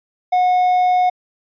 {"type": "tone", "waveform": "triangle", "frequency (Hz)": 728, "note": "F#5", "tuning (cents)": -28, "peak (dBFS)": -10, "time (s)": [0.32, 1.1], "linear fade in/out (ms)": 10, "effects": ["resampled to 11025 Hz"]}